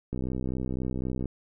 click train, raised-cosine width 3 ms, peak -19 dBFS, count 73, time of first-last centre 0.13-1.257 s, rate 63.9 Hz, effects none

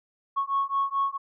sine beating tone pair, 1100 / 1104.6 Hz, C#6 / C#6, -14 / -6 cents, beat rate 4.6 Hz, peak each -26 / -26 dBFS, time 0.36-1.18 s, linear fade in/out 20 ms, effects tanh soft clip ceiling -17 dBFS

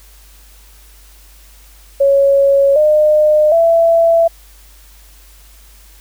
sine tone with pitch steps, 554.4 / 608.1 / 667 Hz, C#5 / D#5 / E5, 0 / -40 / +20 cents, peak -7 dBFS, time 2-4.28 s, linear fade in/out 10 ms, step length 760 ms, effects added 50 Hz sine -41 dBFS peak until 6 s + white hiss -46 dBFS RMS until 6 s

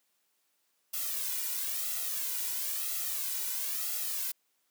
blue noise with flanger, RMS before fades -34 dBFS, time 0.93-4.32 s, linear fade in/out 10 ms, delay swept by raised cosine 1.5 to 2.08 ms, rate 1 Hz, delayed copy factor +0.75, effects white hiss -75 dBFS RMS until 4.7 s + high-pass 200 Hz 12 dB/octave

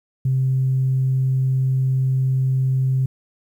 sine tone, 131.4 Hz, C3, 8 cents sharp, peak -15 dBFS, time 0.25-3.06 s, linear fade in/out 5 ms, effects tanh soft clip ceiling -11 dBFS + 9-bit

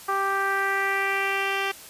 10% pulse tone with low-pass filter sweep, 392 Hz, G4, in tune, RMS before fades -25 dBFS, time 0.08-1.72 s, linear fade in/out 10 ms, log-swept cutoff 1200 to 3500 Hz, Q 2.6, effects white hiss -44 dBFS RMS until 1.89 s + resampled to 32000 Hz

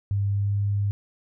sine tone with pitch glide, 100.1 to 101.2 Hz, G2 to G#2, +37 to -44 cents, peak -21 dBFS, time 0.11-0.91 s, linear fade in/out 0 ms, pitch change +19 cents, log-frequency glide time 0.26-0.56 s, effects none

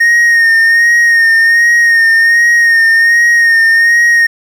triangle tone with vibrato, 1851 Hz, A#6, 13 cents flat, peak -3 dBFS, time 0-4.27 s, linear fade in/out 10 ms, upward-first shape sine, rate 1.3 Hz, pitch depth 32 cents each way, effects 7-bit

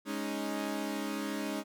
sawtooth chord, Ab suspended fourth, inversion none, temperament equal, 207.7 / 277.2 / 311.1 Hz, Ab3 / Db4 / Eb4, 0 / 0 / 0 cents, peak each -34 dBFS, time 0.05-1.64 s, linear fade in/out 50 ms, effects none

